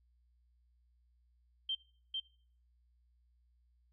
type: tone with echo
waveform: sine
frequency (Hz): 3142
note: G7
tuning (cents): +3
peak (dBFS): -33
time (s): 1.69-1.75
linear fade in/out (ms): 5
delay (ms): 450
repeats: 1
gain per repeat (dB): -2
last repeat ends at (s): 2.2
effects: noise-tail reverb RT60 0.5 s tail -21 dB re dry + added 60 Hz sine -68 dBFS peak until 3.92 s